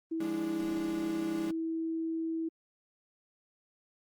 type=tone; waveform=sine; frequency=325.6 Hz; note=E4; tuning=21 cents flat; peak=-31 dBFS; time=0.11-2.49 s; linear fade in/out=10 ms
type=chord; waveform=35% pulse; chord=D diminished; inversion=first; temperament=equal; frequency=174.61 / 207.7 / 293.7 Hz; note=F3 / Ab3 / D4; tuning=0 / 0 / 0 cents; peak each=-44 / -39 / -40 dBFS; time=0.2-1.51 s; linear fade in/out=5 ms
effects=Opus 24 kbps